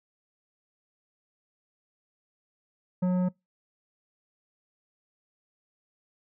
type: tone with tanh clipping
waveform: sine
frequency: 181.7 Hz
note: F#3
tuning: 31 cents flat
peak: -24 dBFS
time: 3.02-3.29 s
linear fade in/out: 10 ms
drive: 11 dB
effects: noise-tail reverb RT60 0.2 s tail -25 dB re dry